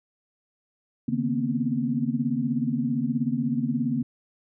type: tone cluster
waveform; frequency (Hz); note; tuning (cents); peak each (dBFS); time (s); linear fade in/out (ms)
sine; 140.8 / 156.7 / 233 / 249.8 / 268.5; C#3 / D#3 / A#3 / B3 / C4; +27 / +13 / -1 / +20 / +45; -31 / -35 / -26 / -28 / -34; 1.08-4.03; 5
effects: none